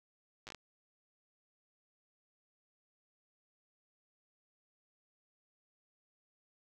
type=slowing click train; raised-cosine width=0.2 ms; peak=-29 dBFS; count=6; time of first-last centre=0.47-0.547 s; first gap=8 ms; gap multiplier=1.33; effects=none